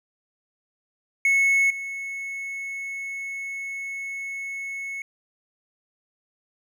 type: tone with level steps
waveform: triangle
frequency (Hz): 2197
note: C#7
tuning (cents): -16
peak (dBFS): -15 / -28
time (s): 1.25-5.02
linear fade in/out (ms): 2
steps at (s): 1.7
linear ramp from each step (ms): 5
effects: none

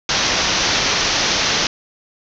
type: low-pass noise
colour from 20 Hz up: white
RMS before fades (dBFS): -18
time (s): 0.09-1.67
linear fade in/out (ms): 2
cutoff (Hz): 6300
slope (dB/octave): 96
effects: none

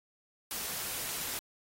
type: noise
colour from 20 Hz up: white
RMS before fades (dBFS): -37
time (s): 0.51-1.39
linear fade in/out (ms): 0
effects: AAC 48 kbps

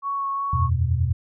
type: tone with vibrato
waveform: sine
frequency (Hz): 1108.7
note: C#6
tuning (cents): 0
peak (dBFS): -23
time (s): 0.02-0.7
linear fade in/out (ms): 50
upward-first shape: sine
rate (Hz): 2.7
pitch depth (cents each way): 11
type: chord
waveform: sine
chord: E suspended second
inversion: none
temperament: equal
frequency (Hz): 82.41 / 92.5 / 123.47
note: E2 / F#2 / B2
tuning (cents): 0 / 0 / 0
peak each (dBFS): -22 / -24 / -23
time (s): 0.53-1.13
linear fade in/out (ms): 5
effects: none

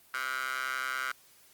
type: tone with high-pass filter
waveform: 15% pulse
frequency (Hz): 130.6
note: C3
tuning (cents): -3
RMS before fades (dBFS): -34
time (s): 0.14-1.12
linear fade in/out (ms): 2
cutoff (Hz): 1500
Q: 5.1
effects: white hiss -60 dBFS RMS until 1.53 s + Opus 24 kbps

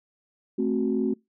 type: chord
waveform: sine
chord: F# diminished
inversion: first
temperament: equal with one note detuned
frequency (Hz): 220 / 263.6 / 370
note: A3 / C4 / F#4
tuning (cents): 0 / +13 / 0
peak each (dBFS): -26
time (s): 0.58-1.14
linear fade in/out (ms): 10
effects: noise-tail reverb RT60 0.2 s tail -25 dB re dry + tanh soft clip ceiling -13 dBFS

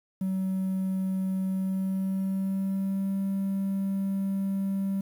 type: tone with pitch glide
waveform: triangle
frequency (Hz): 189.3 to 194.85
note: F#3 to G3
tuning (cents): +40 to -10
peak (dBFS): -23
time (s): 0.21-5.01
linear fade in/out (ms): 5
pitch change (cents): +50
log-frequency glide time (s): 1.47-3.16
effects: tanh soft clip ceiling -20 dBFS + 9-bit

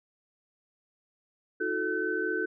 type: tone cluster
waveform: sine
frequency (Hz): 318.2 / 363.1 / 436.9 / 1522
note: D#4 / F#4 / A4 / F#6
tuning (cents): +39 / -33 / -12 / +48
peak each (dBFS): -35 / -33 / -33 / -31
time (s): 1.6-2.46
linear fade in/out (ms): 10
effects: none

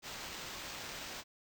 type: noise with sample-and-hold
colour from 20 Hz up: violet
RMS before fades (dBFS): -45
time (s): 0.02-1.24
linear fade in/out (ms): 50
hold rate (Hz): 11025
effects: none

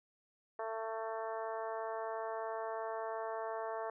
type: harmonic tone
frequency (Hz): 222.9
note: A3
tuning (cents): +23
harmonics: 2 / 3 / 4 / 5 / 6 / 7 / 8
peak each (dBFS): -43 / -41 / -44 / -46 / -52 / -54 / -54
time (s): 0.59-3.9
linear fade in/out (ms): 2
effects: none

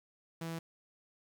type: tone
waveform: sawtooth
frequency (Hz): 164.81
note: E3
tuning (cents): 0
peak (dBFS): -34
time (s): 0.41-0.59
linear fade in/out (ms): 5
effects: 11-bit

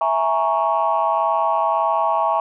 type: chord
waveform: sine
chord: A# half-diminished seventh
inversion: second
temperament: equal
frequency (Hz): 659.3 / 830.6 / 932.3 / 1108.7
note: E5 / G#5 / A#5 / C#6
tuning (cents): 0 / 0 / 0 / 0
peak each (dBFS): -21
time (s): 0.01-2.4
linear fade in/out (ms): 2
effects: tanh soft clip ceiling -8 dBFS

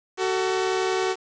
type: tone pair together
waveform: sawtooth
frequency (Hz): 375.9 / 447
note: F#4 / A4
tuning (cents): +27 / +27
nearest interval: minor third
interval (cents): 300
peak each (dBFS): -19 / -24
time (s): 0.17-1.16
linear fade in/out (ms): 50
effects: resampled to 16000 Hz + 7-bit

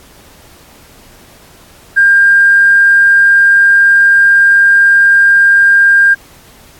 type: tone with tanh clipping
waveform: triangle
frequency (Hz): 1601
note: G6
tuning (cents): +36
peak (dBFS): -3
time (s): 1.96-6.15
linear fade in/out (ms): 20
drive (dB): 2
effects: pink hiss -41 dBFS RMS until 6.79 s + AAC 64 kbps

